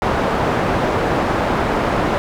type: low-pass noise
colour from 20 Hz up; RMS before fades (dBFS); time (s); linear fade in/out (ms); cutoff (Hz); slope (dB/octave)
white; -18; 0.02-2.18; 0; 930; 12
effects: none